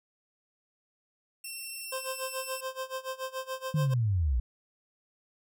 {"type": "tone with pitch glide", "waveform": "10% pulse", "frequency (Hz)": [2706, 2675], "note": ["E7", "E7"], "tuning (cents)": [45, 25], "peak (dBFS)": -30, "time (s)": [1.44, 2.61], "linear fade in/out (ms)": 5, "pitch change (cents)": -20, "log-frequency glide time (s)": [1.82, 2.16]}
{"type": "tone with tremolo", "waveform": "25% pulse", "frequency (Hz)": 523, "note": "C5", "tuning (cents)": -1, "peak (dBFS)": -28, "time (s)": [1.92, 3.94], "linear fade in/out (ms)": 5, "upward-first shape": "sine", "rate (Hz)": 7, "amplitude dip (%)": 90}
{"type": "linear sweep", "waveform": "sine", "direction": "down", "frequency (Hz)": [157.7, 54.9], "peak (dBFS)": -24, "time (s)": [3.74, 4.4], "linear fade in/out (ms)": 5}
{"effects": []}